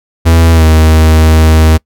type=tone with pitch glide; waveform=45% pulse; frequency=82.41 to 79.24 Hz; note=E2 to D#2; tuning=0 to +32 cents; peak=-3 dBFS; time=0.25-1.78 s; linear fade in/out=20 ms; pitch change=-68 cents; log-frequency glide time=0.52-0.64 s; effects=noise-tail reverb RT60 0.1 s tail -25 dB re dry